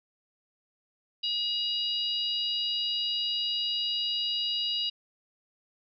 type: harmonic tone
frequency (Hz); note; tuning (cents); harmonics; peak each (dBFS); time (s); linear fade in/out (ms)
960; B5; -49; 3 / 4 / 5; -30 / -32 / -34; 1.23-4.9; 10
effects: none